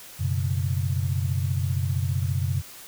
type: chord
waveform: sine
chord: F# suspended fourth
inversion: none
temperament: equal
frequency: 92.5 / 123.47 / 138.59 Hz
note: F#2 / B2 / C#3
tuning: 0 / 0 / 0 cents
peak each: -25 / -28 / -28 dBFS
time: 0.19-2.62 s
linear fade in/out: 20 ms
effects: white hiss -44 dBFS RMS until 2.87 s